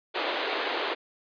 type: band-pass noise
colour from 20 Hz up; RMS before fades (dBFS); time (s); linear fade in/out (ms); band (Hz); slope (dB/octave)
pink; -30; 0.14-0.95; 20; 320 to 4200; 48
effects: resampled to 11025 Hz